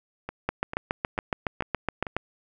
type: two click trains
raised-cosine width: 0.5 ms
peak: -18 / -10 dBFS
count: 5 / 13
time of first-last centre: 0.29-2.068 / 0.49-2.166 s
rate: 2.25 / 7.16 Hz
effects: none